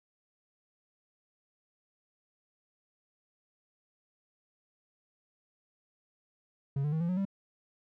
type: tone with pitch steps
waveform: triangle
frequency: 138.4 / 148.33 / 158.98 / 170.39 / 182.62 / 195.73 Hz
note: C#3 / D3 / D#3 / F3 / F#3 / G3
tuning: -2 / +18 / +38 / -42 / -22 / -2 cents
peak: -26 dBFS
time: 6.76-7.252 s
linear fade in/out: 5 ms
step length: 82 ms
effects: none